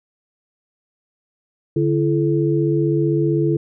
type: tone cluster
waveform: sine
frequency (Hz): 144.3 / 335.3 / 430.9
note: D3 / E4 / A4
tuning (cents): -30 / +30 / -36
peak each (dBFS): -19 / -18 / -22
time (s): 1.76-3.57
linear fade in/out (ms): 5
effects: none